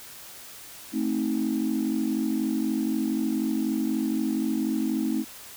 sine chord, A diminished, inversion none, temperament just, 220 / 264 / 316.8 Hz, A3 / C4 / Eb4, 0 / +16 / +31 cents, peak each -27 dBFS, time 0.92-5.25 s, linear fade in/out 50 ms, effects tanh soft clip ceiling -17 dBFS + white hiss -44 dBFS RMS until 5.56 s

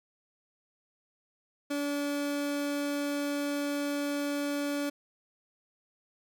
30% pulse tone, 287.3 Hz, D4, 38 cents flat, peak -27 dBFS, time 1.7-4.9 s, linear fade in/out 10 ms, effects none

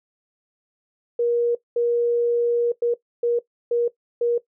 sine tone bursts at uneven times, 474.7 Hz, A#4, 31 cents sharp, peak -17 dBFS, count 6, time 1.19-1.55 / 1.76-2.72 / 2.82-2.94 / 3.23-3.39 / 3.71-3.88 / 4.21-4.38 s, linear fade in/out 5 ms, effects noise-tail reverb RT60 0.1 s tail -17 dB re dry

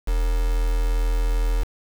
sine tone with quantisation, 41.2 Hz, E1, in tune, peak -18 dBFS, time 0.07-1.64 s, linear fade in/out 10 ms, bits 5, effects none

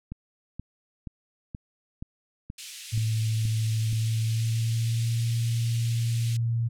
click train, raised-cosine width 5 ms, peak -23 dBFS, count 9, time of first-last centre 0.12-3.93 s, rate 2.1 Hz
pink band-pass noise, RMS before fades -42 dBFS, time 2.58-6.37 s, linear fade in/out 5 ms, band 2500 to 11000 Hz, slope 24 dB/octave
sine tone with pitch glide, 110.8 to 116.17 Hz, A2 to A#2, +13 to -6 cents, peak -23 dBFS, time 2.92-6.69 s, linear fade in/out 20 ms, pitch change +81 cents, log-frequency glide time 3.77-5.28 s
effects none

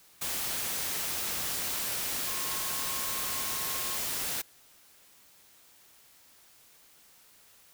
sine tone in noise, 1077 Hz, C6, 50 cents sharp, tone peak -43 dBFS, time 2.26-3.98 s, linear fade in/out 10 ms, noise white, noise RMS -33 dBFS, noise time 0.21-4.42 s, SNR -13 dB, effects white hiss -59 dBFS RMS until 7.73 s

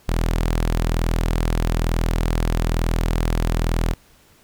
sawtooth tone, 41.11 Hz, E1, 4 cents flat, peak -14 dBFS, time 0.08-3.94 s, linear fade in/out 10 ms, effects pink hiss -54 dBFS RMS until 4.43 s

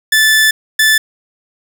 sawtooth tone pair in turn, 1750 / 1750 Hz, A6 / A6, -10 / -10 cents, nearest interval unison, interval 0 cents, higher neither, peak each -4 dBFS, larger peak neither, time 0.12-0.51 / 0.79-0.98 s, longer first, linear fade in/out 5 ms, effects none

